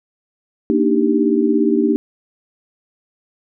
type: chord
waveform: sine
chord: Eb major seventh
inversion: second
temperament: equal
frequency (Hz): 233.1 / 293.7 / 311.1 / 392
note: Bb3 / D4 / Eb4 / G4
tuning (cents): 0 / 0 / 0 / 0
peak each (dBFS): -18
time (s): 0.7-1.96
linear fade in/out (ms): 0
effects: none